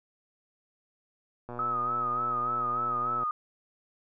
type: click train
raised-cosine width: 1 ms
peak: -26 dBFS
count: 212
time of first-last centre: 1.49-3.234 s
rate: 121 Hz
type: tone with vibrato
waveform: sine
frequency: 1266 Hz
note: D#6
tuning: 30 cents sharp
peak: -27 dBFS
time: 1.59-3.31 s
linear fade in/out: 2 ms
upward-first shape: sine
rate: 3.4 Hz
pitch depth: 58 cents each way
effects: none